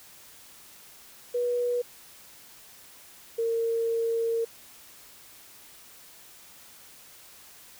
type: tone pair in turn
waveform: sine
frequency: 486.2 / 458.7 Hz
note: B4 / A#4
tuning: -27 / -28 cents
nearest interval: minor second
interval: 101 cents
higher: first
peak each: -24 dBFS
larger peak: neither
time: 1.34-1.82 / 3.38-4.45 s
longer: second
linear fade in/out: 10 ms
effects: white hiss -51 dBFS RMS until 7.79 s